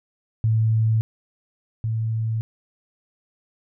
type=tone pair in turn; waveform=sine; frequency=111 / 111.77 Hz; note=A2 / A2; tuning=+16 / +28 cents; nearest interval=unison; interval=12 cents; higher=second; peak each=-16 / -21 dBFS; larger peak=first; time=0.44-1.01 / 1.84-2.41 s; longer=neither; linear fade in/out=0 ms; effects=none